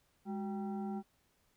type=tone with frequency modulation; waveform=sine; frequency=205.2 Hz; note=G#3; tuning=21 cents flat; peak=-36 dBFS; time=0.25-1.03 s; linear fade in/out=50 ms; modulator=578 Hz; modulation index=0.76; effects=pink hiss -74 dBFS RMS until 1.56 s